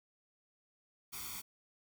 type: noise with comb filter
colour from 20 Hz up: white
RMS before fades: -44 dBFS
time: 1.12-1.42 s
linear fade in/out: 20 ms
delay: 0.88 ms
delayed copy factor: +0.95
effects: none